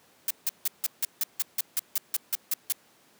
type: noise bursts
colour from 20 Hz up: blue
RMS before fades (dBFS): -26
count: 14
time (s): 0.28-2.724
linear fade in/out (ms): 2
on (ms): 26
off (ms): 160
effects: pink hiss -60 dBFS RMS until 3.19 s + high-pass 200 Hz 12 dB/octave